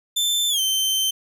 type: tone with pitch glide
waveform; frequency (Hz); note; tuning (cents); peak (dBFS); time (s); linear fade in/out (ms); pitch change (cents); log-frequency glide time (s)
sawtooth; 3543 to 3102; A7 to G7; +11 to -19; -16; 0.16-1.11; 10; -230; 0.49-0.6
effects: none